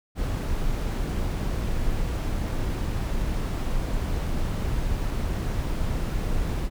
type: noise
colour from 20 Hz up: brown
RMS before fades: -26 dBFS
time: 0.15-6.7 s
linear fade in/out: 50 ms
effects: none